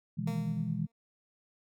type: chord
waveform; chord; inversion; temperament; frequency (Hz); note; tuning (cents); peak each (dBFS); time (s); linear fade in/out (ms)
sine; E major seventh; second; equal; 123.47 / 155.56 / 164.81 / 207.7; B2 / D#3 / E3 / G#3; 0 / 0 / 0 / 0; -38 / -38 / -34 / -36; 0.17-0.87; 20
type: tone with exponential decay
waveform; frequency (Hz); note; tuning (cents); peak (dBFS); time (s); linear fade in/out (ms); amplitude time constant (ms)
15% pulse; 229.7; A#3; -25; -32; 0.27-0.92; 5; 140
effects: none